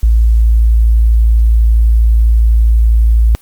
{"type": "tone", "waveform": "sine", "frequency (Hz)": 56.1, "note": "A1", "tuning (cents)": 34, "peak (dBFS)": -5, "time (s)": [0.03, 3.35], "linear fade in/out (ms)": 0, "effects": ["white hiss -45 dBFS RMS until 3.41 s", "Opus 48 kbps"]}